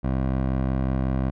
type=tone with low-pass filter; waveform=15% pulse; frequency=65.5 Hz; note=C2; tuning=2 cents sharp; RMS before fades=-24 dBFS; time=0.03-1.31 s; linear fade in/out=20 ms; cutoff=1300 Hz; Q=0.5; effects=none